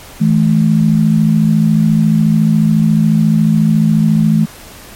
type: tone pair together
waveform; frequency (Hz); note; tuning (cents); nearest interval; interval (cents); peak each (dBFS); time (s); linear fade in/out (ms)
sine; 161.59 / 215.7; E3 / A3; -34 / -34; perfect fourth; 500; -10; 0.2-4.46; 20
effects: pink hiss -35 dBFS RMS until 4.95 s + MP3 64 kbps